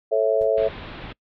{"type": "chord", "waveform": "sine", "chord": "A major", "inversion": "none", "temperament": "just", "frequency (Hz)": [440, 550, 660], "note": ["A4", "C#5", "E5"], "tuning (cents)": [0, -14, 2], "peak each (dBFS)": -21, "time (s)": [0.11, 0.69], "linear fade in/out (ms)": 20}
{"type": "noise with exponential decay", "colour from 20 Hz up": "brown", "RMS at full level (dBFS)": -33, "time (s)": [0.41, 0.53], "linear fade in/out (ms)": 5, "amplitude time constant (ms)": 25}
{"type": "low-pass noise", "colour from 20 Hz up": "pink", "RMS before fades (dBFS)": -37, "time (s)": [0.57, 1.13], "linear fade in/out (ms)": 10, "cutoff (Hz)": 3900, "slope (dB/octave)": 48}
{"effects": ["noise-tail reverb RT60 0.1 s tail -25 dB re dry"]}